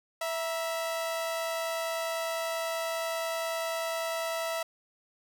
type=tone pair together; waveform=sawtooth; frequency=659.4 / 954 Hz; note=E5 / A#5; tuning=0 / +40 cents; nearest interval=tritone; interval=640 cents; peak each=-27 / -36 dBFS; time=0.21-4.63 s; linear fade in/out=5 ms; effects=none